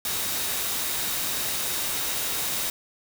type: tone in noise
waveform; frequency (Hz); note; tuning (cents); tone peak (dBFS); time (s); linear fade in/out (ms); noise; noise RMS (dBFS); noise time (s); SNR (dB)
sine; 3767; A#7; +17; -39; 0.05-2.7; 2; white; -28; 0.05-2.7; -14
effects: none